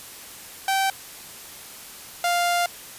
sawtooth tone pair in turn, 775 / 699 Hz, G5 / F5, -20 / +1 cents, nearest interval major second, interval 179 cents, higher first, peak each -16 dBFS, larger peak neither, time 0.68-0.9 / 2.24-2.66 s, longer second, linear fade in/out 2 ms, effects white hiss -41 dBFS RMS until 2.98 s + resampled to 32000 Hz

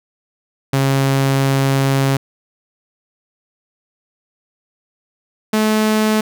sawtooth tone pair in turn, 136.1 / 216 Hz, C#3 / A3, -31 / -32 cents, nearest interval minor sixth, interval 799 cents, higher second, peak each -9 dBFS, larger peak neither, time 0.73-2.17 / 5.53-6.21 s, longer first, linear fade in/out 5 ms, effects none

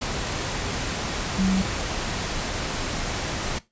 sine tone in noise, 190 Hz, F#3, 46 cents sharp, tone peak -19 dBFS, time 1.38-1.62 s, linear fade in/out 10 ms, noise pink, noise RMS -28 dBFS, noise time 0.01-3.59 s, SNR +6 dB, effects noise-tail reverb RT60 0.2 s tail -17 dB re dry + resampled to 16000 Hz

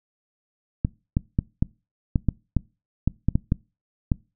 clicks, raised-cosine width 5 ms, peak -7 dBFS, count 12, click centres 0.849 / 1.169 / 1.389 / 1.625 / 2.158 / 2.287 / 2.567 / 3.076 / 3.286 / 3.355 / 3.521 / 4.118 s, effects noise-tail reverb RT60 0.3 s tail -24 dB re dry

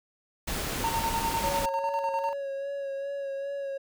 pink noise, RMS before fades -32 dBFS, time 0.47-1.66 s, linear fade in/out 10 ms
triangle tone with tremolo, 912 Hz, A#5, 38 cents flat, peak -24 dBFS, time 0.84-2.33 s, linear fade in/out 0 ms, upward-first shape square, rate 10 Hz, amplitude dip 55%
triangle tone with vibrato, 554.4 Hz, C#5, in tune, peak -29 dBFS, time 1.43-3.78 s, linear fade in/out 10 ms, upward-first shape sine, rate 2.5 Hz, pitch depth 24 cents each way
effects none

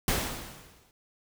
pink noise with exponential decay, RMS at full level -25 dBFS, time 0.08-0.91 s, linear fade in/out 1 ms, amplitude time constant 180 ms, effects none

